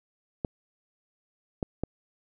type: clicks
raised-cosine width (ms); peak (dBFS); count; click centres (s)
2; -15; 3; 0.448 / 1.628 / 1.836
effects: none